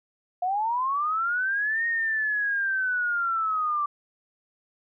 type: linear two-way sweep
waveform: sine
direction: up then down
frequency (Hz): 703 to 1864.7 to 1163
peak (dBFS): -23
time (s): 0.42-3.86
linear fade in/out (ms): 5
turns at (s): 1.86
effects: none